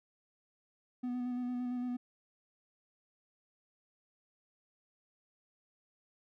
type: tone with vibrato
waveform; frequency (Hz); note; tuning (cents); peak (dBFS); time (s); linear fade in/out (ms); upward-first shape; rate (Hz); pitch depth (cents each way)
triangle; 247.3; B3; +3; -32; 1.03-1.97; 10; square; 8.8; 16
effects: none